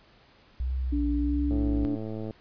sine tone with vibrato, 61.74 Hz, B1, in tune, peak -26 dBFS, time 0.6-1.85 s, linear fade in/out 0 ms, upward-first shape sine, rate 1.5 Hz, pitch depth 87 cents each way
sine tone, 290 Hz, D4, 22 cents flat, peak -26 dBFS, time 0.92-1.96 s, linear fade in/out 10 ms
click train, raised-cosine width 2 ms, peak -23 dBFS, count 88, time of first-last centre 1.51-2.308 s, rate 109 Hz
effects pink hiss -58 dBFS RMS until 2.4 s + resampled to 11025 Hz

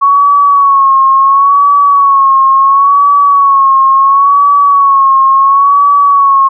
sine tone with vibrato, 1108.7 Hz, C#6, in tune, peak -3 dBFS, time 0.01-6.49 s, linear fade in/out 20 ms, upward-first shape sine, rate 0.72 Hz, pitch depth 53 cents each way, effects none

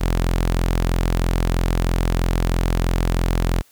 sawtooth tone, 43.08 Hz, F1, 23 cents flat, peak -13 dBFS, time 0-3.62 s, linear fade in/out 20 ms, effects white hiss -55 dBFS RMS until 3.71 s

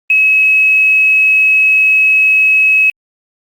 sine tone with quantisation, 2567 Hz, E7, 47 cents flat, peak -6 dBFS, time 0.1-2.9 s, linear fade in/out 2 ms, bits 6, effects Opus 32 kbps

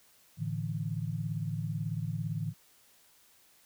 sine chord, A suspended fourth, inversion none, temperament equal, 110 / 146.83 / 164.81 Hz, A2 / D3 / E3, 0 / 0 / 0 cents, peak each -36 / -36 / -36 dBFS, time 0.37-2.54 s, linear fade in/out 50 ms, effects white hiss -63 dBFS RMS until 3.65 s

